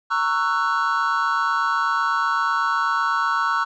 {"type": "chord", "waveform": "triangle", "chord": "F# dominant seventh", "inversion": "first", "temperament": "just", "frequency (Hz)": [925, 1110, 1332, 1480], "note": ["A#5", "C#6", "E6", "F#6"], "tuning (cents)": [-14, 2, 18, 0], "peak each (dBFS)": [-25, -22, -21, -23], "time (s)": [0.1, 3.65], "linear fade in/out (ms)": 20, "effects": ["resampled to 16000 Hz"]}